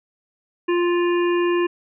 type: harmonic tone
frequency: 349.2 Hz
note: F4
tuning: in tune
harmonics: 1 / 3 / 5 / 7 / 8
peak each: -17 / -27 / -31 / -34 / -35 dBFS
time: 0.68-1.67 s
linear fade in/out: 10 ms
effects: none